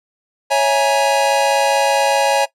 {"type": "chord", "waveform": "square", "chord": "A# half-diminished seventh", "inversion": "first", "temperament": "equal with one note detuned", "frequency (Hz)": [554.4, 659.3, 830.6, 946.4], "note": ["C#5", "E5", "G#5", "A#5"], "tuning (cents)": [0, 0, 0, 26], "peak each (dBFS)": [-17, -22, -17, -22], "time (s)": [0.5, 2.46], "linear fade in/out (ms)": 20, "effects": ["noise-tail reverb RT60 0.1 s tail -18 dB re dry", "low-pass 10000 Hz 12 dB/octave"]}